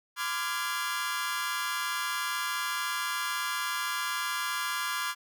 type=chord; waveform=sawtooth; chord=D half-diminished seventh; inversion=third; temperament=equal with one note detuned; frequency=1020.8 / 1174.7 / 1396.9 / 1661.2 Hz; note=C6 / D6 / F6 / Ab6; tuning=-43 / 0 / 0 / 0 cents; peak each=-32 dBFS; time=0.16-5.15 s; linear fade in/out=50 ms; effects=none